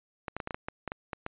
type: clicks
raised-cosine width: 0.5 ms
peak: -19 dBFS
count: 11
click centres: 0.282 / 0.366 / 0.402 / 0.474 / 0.508 / 0.545 / 0.685 / 0.877 / 0.919 / 1.132 / 1.264 s
effects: resampled to 8000 Hz